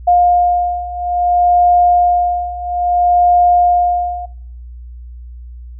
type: beating tone pair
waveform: sine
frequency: 708 / 708.6 Hz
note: F5 / F5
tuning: +23 / +25 cents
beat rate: 0.6 Hz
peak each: -14 / -11 dBFS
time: 0.07-4.26 s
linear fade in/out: 10 ms
effects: noise-tail reverb RT60 0.6 s tail -22 dB re dry + added 60 Hz sine -29 dBFS peak until 5.79 s